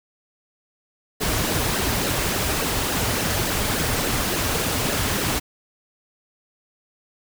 pink noise with flanger, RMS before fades -23 dBFS, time 1.2-5.4 s, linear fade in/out 20 ms, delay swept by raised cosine 0.85 to 6.05 ms, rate 3.5 Hz, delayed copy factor -0.6, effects none

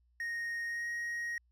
triangle tone with pitch glide, 1862 to 1881.5 Hz, A#6 to A#6, -2 to +16 cents, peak -33 dBFS, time 0.2-1.38 s, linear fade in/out 2 ms, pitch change +18 cents, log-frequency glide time 0.66-0.88 s, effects added 60 Hz sine -67 dBFS peak until 1.51 s

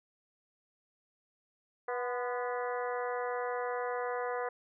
harmonic tone with a mistuned harmonic, 245.2 Hz, B3, 12 cents flat, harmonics 2 / 3 / 4 / 5 / 6 / 7 / 8, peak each -35 / -39 / -41 / -43 / -45 / -46 / -47 dBFS, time 1.88-4.49 s, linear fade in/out 5 ms, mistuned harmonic 4, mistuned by +49 cents, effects none

